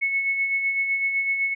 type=tone with tremolo; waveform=sine; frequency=2200 Hz; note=C#7; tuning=14 cents flat; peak=-19 dBFS; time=0.01-1.55 s; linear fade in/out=20 ms; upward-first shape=sine; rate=7.9 Hz; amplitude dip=45%; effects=none